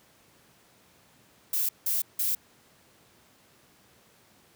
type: noise bursts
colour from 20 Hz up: violet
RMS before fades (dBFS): -27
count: 3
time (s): 1.53-2.35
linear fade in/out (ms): 5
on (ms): 160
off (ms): 170
effects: pink hiss -60 dBFS RMS until 4.55 s + high-pass 100 Hz 12 dB/octave